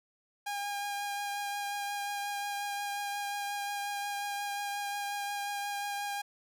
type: tone with vibrato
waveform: sawtooth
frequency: 811 Hz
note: G#5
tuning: 41 cents flat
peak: -30 dBFS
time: 0.46-6.22 s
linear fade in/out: 10 ms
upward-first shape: triangle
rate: 5.6 Hz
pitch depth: 16 cents each way
effects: none